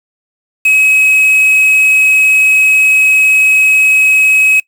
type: tone with quantisation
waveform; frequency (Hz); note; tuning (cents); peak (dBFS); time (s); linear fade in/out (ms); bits
triangle; 2553; D#7; +44; -4; 0.65-4.6; 5; 4
effects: noise-tail reverb RT60 0.1 s tail -23 dB re dry